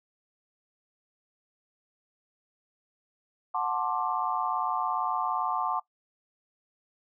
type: chord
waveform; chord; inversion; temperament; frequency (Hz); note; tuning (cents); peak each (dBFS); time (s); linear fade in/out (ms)
sine; D dominant seventh; first; just; 734.2 / 881 / 1057.2 / 1174.7; F#5 / A5 / C6 / D6; -14 / +2 / +18 / 0; -32; 3.54-5.8; 10
effects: noise-tail reverb RT60 0.1 s tail -19 dB re dry